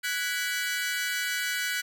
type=chord; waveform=sawtooth; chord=G# half-diminished seventh; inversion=third; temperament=equal with one note detuned; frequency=1480 / 1661.2 / 1975.5 / 2294 Hz; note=F#6 / G#6 / B6 / D7; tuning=0 / 0 / 0 / -41 cents; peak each=-27 / -33 / -30 / -33 dBFS; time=0.03-1.82 s; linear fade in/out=20 ms; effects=none